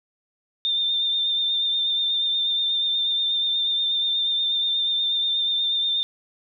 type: tone with vibrato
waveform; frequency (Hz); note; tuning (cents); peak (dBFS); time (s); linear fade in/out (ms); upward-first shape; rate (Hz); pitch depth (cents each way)
sine; 3603; A7; +40; -20; 0.65-6.03; 0; triangle; 8.3; 30
effects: none